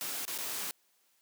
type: noise with dropouts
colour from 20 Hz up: white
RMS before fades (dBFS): -37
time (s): 0.01-0.71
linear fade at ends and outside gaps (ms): 0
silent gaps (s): 0.252-0.279 / 0.378-0.386
effects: white hiss -71 dBFS RMS until 1.21 s + high-pass 200 Hz 12 dB/octave